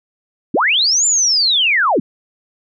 sine linear two-way sweep, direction up then down, 167.9 to 7260 to 167.9 Hz, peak -11 dBFS, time 0.54-2 s, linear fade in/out 5 ms, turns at 1.06 s, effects none

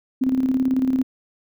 sine tone with tremolo, 260.5 Hz, C4, 7 cents flat, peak -15 dBFS, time 0.21-1.03 s, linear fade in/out 10 ms, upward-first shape square, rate 18 Hz, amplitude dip 50%, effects none

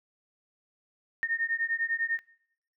sine beating tone pair, 1828 / 1838 Hz, A#6 / A#6, -34 / -25 cents, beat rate 10 Hz, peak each -30 dBFS, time 1.23-2.19 s, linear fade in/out 0 ms, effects noise-tail reverb RT60 0.7 s tail -22 dB re dry

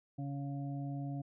harmonic tone, 140 Hz, C#3, 18 cents sharp, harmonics 1 / 2 / 4 / 5, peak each -38 / -42 / -56 / -50 dBFS, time 0.18-1.22 s, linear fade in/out 10 ms, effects none

